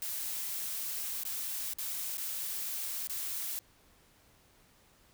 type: noise with dropouts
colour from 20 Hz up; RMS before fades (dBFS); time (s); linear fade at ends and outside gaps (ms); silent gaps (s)
blue; -37; 0.02-3.59; 0; 1.235-1.252 / 1.735-1.785 / 2.171-2.181 / 3.072-3.097
effects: pink hiss -64 dBFS RMS until 5.13 s